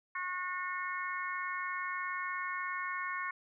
harmonic tone, 363.2 Hz, F#4, 32 cents flat, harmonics 3 / 4 / 5 / 6, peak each -38 / -42 / -40 / -42 dBFS, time 0.15-3.31 s, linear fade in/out 5 ms, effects none

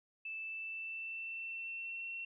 sine tone with pitch glide, 2637 to 2716 Hz, E7 to F7, 0 to -49 cents, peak -40 dBFS, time 0.25-2.25 s, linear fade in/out 5 ms, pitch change +51 cents, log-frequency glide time 0.37-2.09 s, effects none

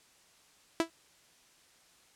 sawtooth tone with exponential decay, 329.6 Hz, E4, in tune, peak -18 dBFS, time 0.8-0.9 s, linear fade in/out 1 ms, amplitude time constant 20 ms, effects white hiss -63 dBFS RMS until 2.15 s + low-pass 9000 Hz 12 dB/octave

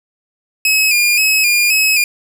sawtooth tone with vibrato, 2489 Hz, D#7, in tune, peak -7 dBFS, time 0.65-2.04 s, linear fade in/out 2 ms, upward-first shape square, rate 1.9 Hz, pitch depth 52 cents each way, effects none

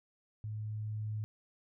sine tone with level ramp, 107.3 Hz, A2, 43 cents flat, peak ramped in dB -37 to -34 dBFS, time 0.44-1.24 s, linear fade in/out 0 ms, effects none

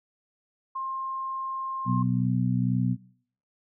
sine tone, 1061 Hz, C6, 24 cents sharp, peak -29 dBFS, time 0.75-2.03 s, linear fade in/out 10 ms
harmonic tone, 62.1 Hz, B1, 10 cents sharp, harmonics 2 / 3 / 4, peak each -25 / -26 / -29 dBFS, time 1.85-2.97 s, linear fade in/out 50 ms
effects noise-tail reverb RT60 0.6 s tail -23 dB re dry

